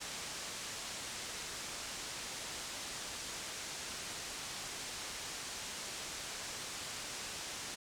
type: low-pass noise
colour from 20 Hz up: white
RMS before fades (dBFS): -44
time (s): 0-7.76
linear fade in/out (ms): 20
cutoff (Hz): 8100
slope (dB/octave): 24
effects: none